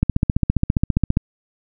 click train, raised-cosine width 5 ms, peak -3 dBFS, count 18, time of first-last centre 0.03-1.171 s, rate 14.9 Hz, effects none

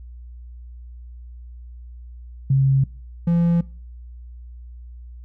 sine / triangle tone pair in turn, 135.3 / 170.47 Hz, C#3 / F3, -42 / -42 cents, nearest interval major third, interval 400 cents, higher second, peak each -13 dBFS, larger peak neither, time 2.5-2.84 / 3.27-3.61 s, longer neither, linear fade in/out 5 ms, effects noise-tail reverb RT60 0.4 s tail -22 dB re dry + added 60 Hz sine -36 dBFS peak until 5.24 s

